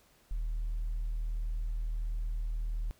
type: tone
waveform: sine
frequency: 39.28 Hz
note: D#1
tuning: 17 cents sharp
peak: -29 dBFS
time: 0.31-2.91 s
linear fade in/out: 0 ms
effects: tanh soft clip ceiling -29 dBFS + pink hiss -65 dBFS RMS until 2.99 s